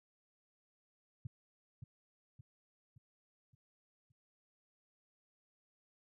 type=tone with echo; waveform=sine; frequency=121.5 Hz; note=B2; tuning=28 cents flat; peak=-38 dBFS; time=1.25-1.27 s; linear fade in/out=5 ms; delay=570 ms; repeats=5; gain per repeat=-6 dB; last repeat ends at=4.12 s; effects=none